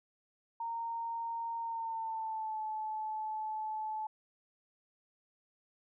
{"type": "tone with pitch glide", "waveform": "sine", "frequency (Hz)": [923, 866.2], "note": ["A#5", "A5"], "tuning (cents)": [-17, -27], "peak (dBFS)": -35, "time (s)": [0.6, 4.07], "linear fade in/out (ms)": 5, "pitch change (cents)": -110, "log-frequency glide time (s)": [1.6, 2.6], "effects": []}